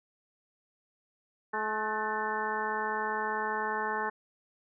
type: harmonic tone with a mistuned harmonic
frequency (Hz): 215.1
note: A3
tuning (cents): -39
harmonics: 1 / 2 / 3 / 4 / 5 / 6 / 7 / 8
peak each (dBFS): -44 / -37 / -45 / -34 / -36 / -44 / -38 / -37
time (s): 1.53-4.1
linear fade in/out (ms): 10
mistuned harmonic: 8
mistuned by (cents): +51
effects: none